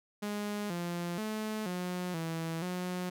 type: tone with pitch steps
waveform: sawtooth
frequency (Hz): 207 / 173.3 / 216 / 179.9 / 163.8 / 180.7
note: G#3 / F3 / A3 / F#3 / E3 / F#3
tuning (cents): -5 / -13 / -32 / -48 / -11 / -41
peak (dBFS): -30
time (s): 0.22-3.1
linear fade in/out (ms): 10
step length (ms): 480
effects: none